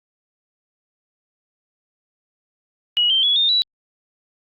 sine tone with pitch steps, 2909 / 3136 / 3380 / 3644 / 3928 Hz, F#7 / G7 / G#7 / A#7 / B7, -30 / 0 / +30 / -40 / -10 cents, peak -14 dBFS, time 2.97-3.62 s, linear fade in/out 0 ms, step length 130 ms, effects Opus 48 kbps

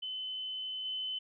sine tone with level steps, 3037 Hz, F#7, 44 cents sharp, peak -36 / -34 dBFS, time 0.02-1.19 s, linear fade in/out 10 ms, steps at 0.85 s, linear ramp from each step 5 ms, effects none

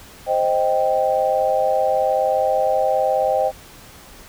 sine chord, C minor, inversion none, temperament equal, 523.3 / 622.3 / 784 Hz, C5 / Eb5 / G5, 0 / 0 / 0 cents, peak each -20 dBFS, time 0.26-3.52 s, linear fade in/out 50 ms, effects pink hiss -43 dBFS RMS until 4.28 s

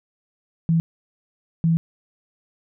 sine tone bursts at uneven times, 164.81 Hz, E3, in tune, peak -15 dBFS, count 2, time 0.69-0.8 / 1.64-1.77 s, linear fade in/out 0 ms, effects none

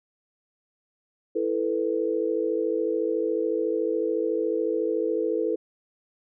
sine chord, E suspended fourth, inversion none, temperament equal, 329.6 / 440 / 493.9 Hz, E4 / A4 / B4, 0 / 0 / 0 cents, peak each -28 / -26 / -28 dBFS, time 1.35-5.56 s, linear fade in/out 10 ms, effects none

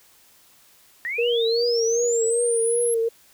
sine linear sweep, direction up, 1822 to 11200 Hz, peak -25 dBFS, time 1.05-2.94 s, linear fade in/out 0 ms
sine tone with vibrato, 466.2 Hz, A#4, in tune, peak -19 dBFS, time 1.18-3.09 s, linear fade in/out 10 ms, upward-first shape triangle, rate 2.6 Hz, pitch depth 56 cents each way
effects white hiss -55 dBFS RMS until 3.33 s

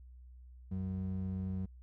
triangle ring-modulated tone, 139.5 Hz, C#3, 11 cents sharp, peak -29 dBFS, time 0.71-1.66 s, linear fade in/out 10 ms, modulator 48.9 Hz, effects tanh soft clip ceiling -25 dBFS + added 62 Hz sine -51 dBFS peak until 1.82 s

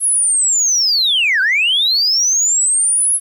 sine linear two-way sweep, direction down then up, 10870 to 1476 to 10870 Hz, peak -10 dBFS, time 0-3.2 s, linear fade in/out 50 ms, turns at 1.41 s, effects tanh soft clip ceiling -8 dBFS + 8-bit

